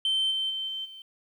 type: tone with level steps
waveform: sine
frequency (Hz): 3100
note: G7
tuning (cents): -20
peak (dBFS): -21 / -25 / -29 / -31 / -42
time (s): 0.05-1.02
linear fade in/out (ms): 2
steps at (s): 0.3 / 0.49 / 0.67 / 0.84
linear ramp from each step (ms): 20
effects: tanh soft clip ceiling -21 dBFS + 10-bit